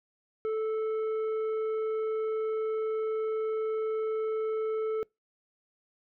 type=tone with tanh clipping; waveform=triangle; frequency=438 Hz; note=A4; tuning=8 cents flat; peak=-29 dBFS; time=0.45-5.03 s; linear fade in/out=0 ms; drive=11 dB; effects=noise-tail reverb RT60 0.2 s tail -26 dB re dry